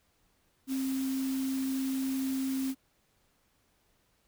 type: tone in noise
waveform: sine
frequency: 265.6 Hz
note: C4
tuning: 26 cents sharp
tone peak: -29 dBFS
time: 0.67-2.75 s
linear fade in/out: 50 ms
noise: white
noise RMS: -44 dBFS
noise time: 0.67-2.75 s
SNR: +12 dB
effects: pink hiss -71 dBFS RMS until 4.27 s